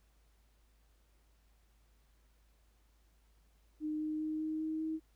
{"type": "tone with pitch steps", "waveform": "sine", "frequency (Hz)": [306.3, 308.4, 310.6, 312.7, 314.9, 317.1], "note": ["D#4", "D#4", "D#4", "D#4", "D#4", "D#4"], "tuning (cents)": [-27, -15, -3, 9, 21, 33], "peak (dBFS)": -34, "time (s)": [3.8, 5], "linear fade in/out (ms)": 50, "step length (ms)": 200, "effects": ["added 53 Hz sine -66 dBFS peak until 5.15 s", "pink hiss -75 dBFS RMS until 5.15 s"]}